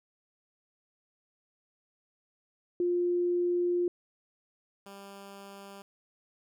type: tone pair in turn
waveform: sine / 10% pulse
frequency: 352.1 / 198.16 Hz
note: F4 / G3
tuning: +14 / +19 cents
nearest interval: minor seventh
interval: 995 cents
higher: first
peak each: -25 / -37 dBFS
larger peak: first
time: 2.8-3.88 / 4.86-5.82 s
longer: first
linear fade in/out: 2 ms
effects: none